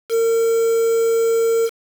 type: tone with quantisation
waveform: triangle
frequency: 456.9 Hz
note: A#4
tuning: 35 cents flat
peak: -12 dBFS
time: 0.09-1.7 s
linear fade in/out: 50 ms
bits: 5
effects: none